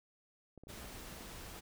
clicks, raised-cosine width 2 ms, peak -39 dBFS, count 9, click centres 0.577 / 0.636 / 0.671 / 0.703 / 0.777 / 0.843 / 0.908 / 1.128 / 1.209 s
pink noise, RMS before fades -49 dBFS, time 0.68-1.61 s, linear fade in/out 20 ms
effects none

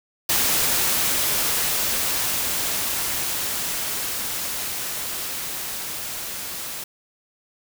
white noise with level ramp, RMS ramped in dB -20 to -32 dBFS, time 0.29-6.84 s, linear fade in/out 5 ms, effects none

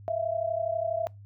sine tone pair together, 646.8 / 679 Hz, E5 / F5, -33 / -49 cents, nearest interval minor second, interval 84 cents, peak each -29 / -30 dBFS, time 0.08-1.07 s, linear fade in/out 0 ms, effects noise-tail reverb RT60 0.2 s tail -24 dB re dry + added 101 Hz sine -45 dBFS peak until 1.25 s

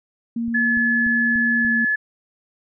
sine tone with pitch glide, 232.5 to 229 Hz, A#3 to A#3, -4 to -31 cents, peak -21 dBFS, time 0.36-1.85 s, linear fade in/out 5 ms, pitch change -27 cents, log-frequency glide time 1.58-1.74 s
click train, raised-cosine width 5 ms, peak -27 dBFS, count 5, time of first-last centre 0.48-1.65 s, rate 3.42 Hz
sine tone, 1715 Hz, A6, 45 cents flat, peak -17 dBFS, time 0.54-1.96 s, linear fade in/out 10 ms
effects none

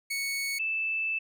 sawtooth / sine tone pair in turn, 2217 / 2636 Hz, C#7 / E7, 0 / -1 cents, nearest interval minor third, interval 299 cents, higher second, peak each -26 / -27 dBFS, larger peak first, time 0.1-0.59 / 0.59-1.19 s, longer second, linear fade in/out 10 ms, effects none

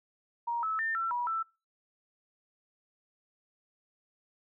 sine tone with pitch steps, 942 / 1302 / 1799 / 1345 / 968 / 1328 Hz, A#5 / E6 / A6 / E6 / B5 / E6, +18 / -22 / +38 / +34 / -35 / +12 cents, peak -29 dBFS, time 0.47-1.43 s, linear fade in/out 10 ms, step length 160 ms, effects noise-tail reverb RT60 0.3 s tail -25 dB re dry

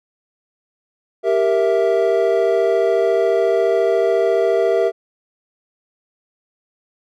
triangle chord, E diminished, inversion first, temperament equal, 392 / 466.2 / 659.3 Hz, G4 / Bb4 / E5, 0 / 0 / 0 cents, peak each -16 dBFS, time 1.23-4.92 s, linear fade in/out 50 ms, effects none

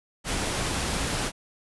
pink noise, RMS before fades -28 dBFS, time 0.24-1.32 s, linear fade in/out 50 ms, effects resampled to 24000 Hz

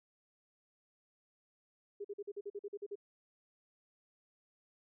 sine tone bursts, 406.1 Hz, G#4, 39 cents flat, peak -39 dBFS, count 11, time 2-2.956 s, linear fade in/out 10 ms, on 46 ms, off 45 ms, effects none

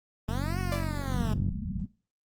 10% pulse linear two-way sweep, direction up then down, 207.7 to 375.7 to 207.7 Hz, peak -28 dBFS, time 0.28-1.34 s, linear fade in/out 10 ms, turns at 0.59 s
click train, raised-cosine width 5 ms, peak -19 dBFS, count 57, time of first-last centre 0.29-1.487 s, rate 46.8 Hz
sawtooth tone with exponential decay, 587 Hz, D5, 1 cent flat, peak -25 dBFS, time 0.72-1 s, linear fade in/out 2 ms, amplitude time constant 59 ms
white low-pass noise, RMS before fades -33 dBFS, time 1.14-1.86 s, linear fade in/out 5 ms, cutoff 230 Hz, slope 96 dB/octave
effects noise-tail reverb RT60 0.3 s tail -18 dB re dry + Opus 24 kbps

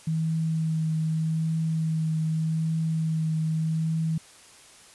sine tone with vibrato, 159.8 Hz, D#3, 47 cents sharp, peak -23 dBFS, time 0.07-4.18 s, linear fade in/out 5 ms, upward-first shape triangle, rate 0.83 Hz, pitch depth 17 cents each way, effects white hiss -51 dBFS RMS until 4.94 s + resampled to 24000 Hz

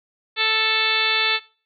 harmonic tone, 440 Hz, A4, in tune, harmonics 1 / 2 / 3 / 4 / 5 / 6 / 7 / 8 / 9 / 10, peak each -32 / -31 / -28 / -26 / -25 / -24 / -32 / -22 / -28 / -29 dBFS, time 0.36-1.4 s, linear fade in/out 50 ms, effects noise-tail reverb RT60 0.4 s tail -22 dB re dry

